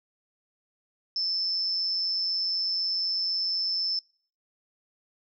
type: tone with amplitude modulation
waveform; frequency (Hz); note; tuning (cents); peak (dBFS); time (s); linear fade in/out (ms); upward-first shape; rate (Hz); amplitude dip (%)
sine; 5274; E8; 0; -23; 1.16-3.99; 2; sine; 184; 55
effects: noise-tail reverb RT60 0.5 s tail -24 dB re dry